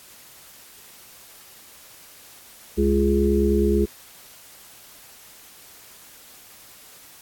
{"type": "harmonic tone", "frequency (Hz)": 69.3, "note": "C#2", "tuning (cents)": 0, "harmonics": [1, 3, 5, 6], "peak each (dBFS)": [-22, -22, -22, -22], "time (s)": [2.77, 3.86], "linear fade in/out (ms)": 20, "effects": ["white hiss -47 dBFS RMS until 7.21 s", "AAC 64 kbps"]}